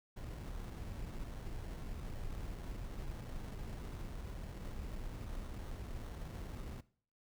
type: noise with sample-and-hold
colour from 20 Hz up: brown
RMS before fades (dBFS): -44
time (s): 0.16-6.81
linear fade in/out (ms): 10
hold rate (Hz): 2450
effects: noise-tail reverb RT60 0.5 s tail -19 dB re dry